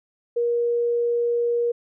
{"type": "tone", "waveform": "sine", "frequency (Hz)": 474.4, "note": "A#4", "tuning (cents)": 30, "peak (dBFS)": -19, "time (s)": [0.36, 1.72], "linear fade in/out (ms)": 10, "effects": []}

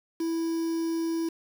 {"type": "tone with quantisation", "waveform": "triangle", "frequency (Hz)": 329.6, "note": "E4", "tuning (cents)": 0, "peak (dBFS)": -24, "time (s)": [0.2, 1.29], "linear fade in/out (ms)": 5, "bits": 7, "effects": []}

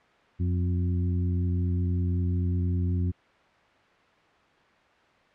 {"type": "harmonic tone with a mistuned harmonic", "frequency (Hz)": 89.2, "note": "F2", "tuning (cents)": 37, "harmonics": [1, 2, 3, 4], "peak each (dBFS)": [-24, -32, -36, -42], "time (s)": [0.39, 3.12], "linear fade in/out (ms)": 20, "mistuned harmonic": 3, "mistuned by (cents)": -35, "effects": ["white hiss -59 dBFS RMS until 5.34 s", "low-pass 2000 Hz 12 dB/octave"]}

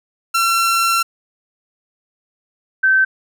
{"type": "tone pair in turn", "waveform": ["sawtooth", "sine"], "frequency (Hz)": [1356, 1544.6], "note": ["E6", "G6"], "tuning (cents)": [49, -26], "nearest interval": "major second", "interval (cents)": 225, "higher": "second", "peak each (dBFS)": -10, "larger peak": "neither", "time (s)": [[0.34, 1.03], [2.83, 3.05]], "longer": "first", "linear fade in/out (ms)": 10, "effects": []}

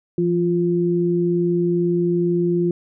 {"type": "tone pair together", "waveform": "sine", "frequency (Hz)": [171.5, 349.2], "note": ["F3", "F4"], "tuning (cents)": [-31, 0], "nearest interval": "octave", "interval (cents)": 1231, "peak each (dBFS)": [-20, -18], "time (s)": [0.18, 2.71], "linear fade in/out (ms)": 2, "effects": []}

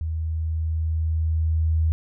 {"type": "tone with level ramp", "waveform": "sine", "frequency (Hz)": 80, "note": "D#2", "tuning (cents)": 49, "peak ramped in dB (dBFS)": [-24, -17], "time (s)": [0.01, 1.92], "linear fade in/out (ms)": 0, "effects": []}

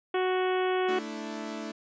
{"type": "harmonic tone", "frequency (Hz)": 370, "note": "F#4", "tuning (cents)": 0, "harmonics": [1, 2, 3, 4, 5, 6, 7, 8, 9], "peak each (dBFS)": [-26, -32, -36, -38, -40, -42, -43, -44, -45], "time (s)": [0.14, 0.99], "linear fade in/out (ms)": 5}
{"type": "chord", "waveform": "sawtooth", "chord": "A suspended fourth", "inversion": "none", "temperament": "equal", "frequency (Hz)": [220, 293.7, 329.6], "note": ["A3", "D4", "E4"], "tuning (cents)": [0, 0, 0], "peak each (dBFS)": [-34, -36, -37], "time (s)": [0.88, 1.72], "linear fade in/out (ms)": 10}
{"effects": ["resampled to 16000 Hz"]}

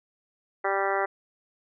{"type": "harmonic tone", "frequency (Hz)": 196, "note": "G3", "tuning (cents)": 0, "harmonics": [2, 3, 4, 5, 6, 7, 8, 9, 10], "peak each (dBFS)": [-30, -31, -29, -35, -34, -33, -36, -37, -34], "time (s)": [0.64, 1.06], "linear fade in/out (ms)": 10, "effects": []}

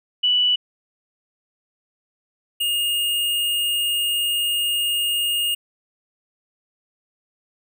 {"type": "tone pair in turn", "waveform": ["sine", "square"], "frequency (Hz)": [2960, 2843], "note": ["F#7", "F7"], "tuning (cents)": [0, 30], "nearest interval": "minor second", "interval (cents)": 70, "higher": "first", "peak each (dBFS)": [-15, -20], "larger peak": "first", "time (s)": [[0.23, 0.56], [2.6, 5.55]], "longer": "second", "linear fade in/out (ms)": 10, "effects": []}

